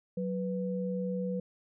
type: tone pair together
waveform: sine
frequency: 185 / 493.6 Hz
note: F#3 / B4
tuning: 0 / -1 cents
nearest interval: octave + perfect fourth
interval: 1699 cents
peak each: -32 / -35 dBFS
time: 0.17-1.4 s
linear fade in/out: 5 ms
effects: none